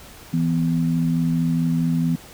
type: tone pair together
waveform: sine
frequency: 164.81 / 249.4 Hz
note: E3 / B3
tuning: 0 / +17 cents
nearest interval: perfect fifth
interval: 717 cents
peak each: -19 / -22 dBFS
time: 0.33-2.16 s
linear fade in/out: 10 ms
effects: pink hiss -43 dBFS RMS until 2.33 s